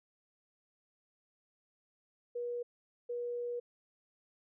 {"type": "tone bursts at uneven times", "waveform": "sine", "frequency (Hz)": 481.8, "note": "B4", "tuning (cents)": -43, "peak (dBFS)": -35, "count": 2, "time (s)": [[2.35, 2.63], [3.09, 3.6]], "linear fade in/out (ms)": 10, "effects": []}